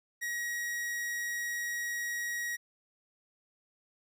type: tone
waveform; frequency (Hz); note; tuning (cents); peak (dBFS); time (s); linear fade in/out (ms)
45% pulse; 1901; A#6; +33; -33; 0.21-2.57; 20
effects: none